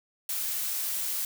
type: noise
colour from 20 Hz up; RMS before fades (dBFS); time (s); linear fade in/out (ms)
blue; -31; 0.29-1.25; 2
effects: none